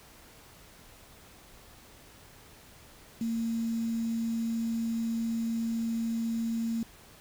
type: tone with quantisation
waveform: sine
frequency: 228.5 Hz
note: A#3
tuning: 34 cents flat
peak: -28 dBFS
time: 3.21-6.83 s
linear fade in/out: 2 ms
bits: 8
effects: pink hiss -54 dBFS RMS until 7.2 s

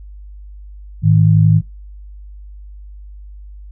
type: tone pair together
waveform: sine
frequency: 106.3 / 157.71 Hz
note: G#2 / D#3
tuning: +41 / +24 cents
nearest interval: perfect fifth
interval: 683 cents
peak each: -10 dBFS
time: 1.02-1.62 s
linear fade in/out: 50 ms
effects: noise-tail reverb RT60 0.2 s tail -24 dB re dry + added 50 Hz sine -32 dBFS peak until 3.71 s

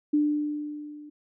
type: tone with level ramp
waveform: sine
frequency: 297.2 Hz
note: D4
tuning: 21 cents sharp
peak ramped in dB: -18 to -42 dBFS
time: 0.13-1.1 s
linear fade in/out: 10 ms
effects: none

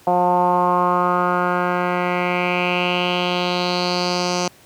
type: tone with low-pass filter sweep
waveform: 10% pulse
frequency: 178.4 Hz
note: F3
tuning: 37 cents sharp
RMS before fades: -19 dBFS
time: 0.07-4.48 s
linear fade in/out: 2 ms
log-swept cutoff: 780 to 5800 Hz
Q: 4.1
effects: pink hiss -49 dBFS RMS until 4.65 s + high-pass 100 Hz 12 dB/octave

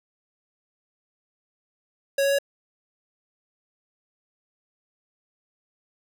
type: tone with pitch steps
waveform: square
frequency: 553 / 556.2 / 559.4 Hz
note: C#5 / C#5 / C#5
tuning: -4 / +6 / +16 cents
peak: -20 dBFS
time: 2.18-2.387 s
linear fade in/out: 5 ms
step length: 69 ms
effects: none

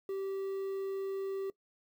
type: tone with quantisation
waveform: triangle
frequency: 388.6 Hz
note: G4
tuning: 15 cents flat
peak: -32 dBFS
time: 0.09-1.5 s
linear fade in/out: 2 ms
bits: 10
effects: noise-tail reverb RT60 0.1 s tail -20 dB re dry

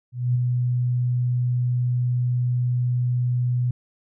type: tone with ADSR envelope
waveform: sine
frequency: 123.47 Hz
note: B2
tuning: in tune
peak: -16 dBFS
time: 0.12-3.71 s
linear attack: 230 ms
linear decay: 12 ms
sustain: -3 dB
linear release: 4 ms
effects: none

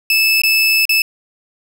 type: tone with dropouts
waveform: 30% pulse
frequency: 2619 Hz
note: E7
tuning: 12 cents flat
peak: -8 dBFS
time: 0.1-1.02 s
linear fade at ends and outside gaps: 2 ms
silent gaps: 0.418-0.435 / 0.854-0.893 s
effects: none

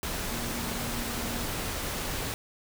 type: tone in noise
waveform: sine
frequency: 236.5 Hz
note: A#3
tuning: 25 cents sharp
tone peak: -39 dBFS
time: 0.31-1.44 s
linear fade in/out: 0 ms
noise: pink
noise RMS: -33 dBFS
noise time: 0.03-2.34 s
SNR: -9 dB
effects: none

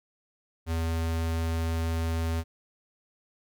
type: tone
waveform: square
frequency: 82.1 Hz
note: E2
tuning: 6 cents flat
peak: -27 dBFS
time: 0.66-2.44 s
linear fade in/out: 50 ms
effects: none

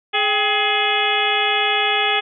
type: harmonic tone with a mistuned harmonic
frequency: 420.9 Hz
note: G#4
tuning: 23 cents sharp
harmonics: 1 / 2 / 3 / 4 / 5 / 6 / 7 / 8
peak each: -26 / -22 / -26 / -26 / -24 / -23 / -25 / -23 dBFS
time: 0.13-2.21 s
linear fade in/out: 20 ms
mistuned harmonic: 2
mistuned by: -93 cents
effects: none

